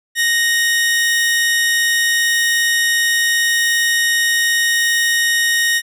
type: tone pair together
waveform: sawtooth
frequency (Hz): 1862.6 / 2960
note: A#6 / F#7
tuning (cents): -2 / 0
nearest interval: minor sixth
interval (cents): 802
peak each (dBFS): -10 / -22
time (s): 0.15-5.82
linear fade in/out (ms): 50
effects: resampled to 32000 Hz